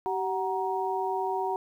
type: tone cluster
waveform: sine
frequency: 384 / 745 / 940 Hz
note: G4 / F#5 / A#5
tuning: -36 / +12 / +14 cents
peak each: -31 dBFS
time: 0.06-1.56 s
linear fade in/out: 0 ms
effects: 10-bit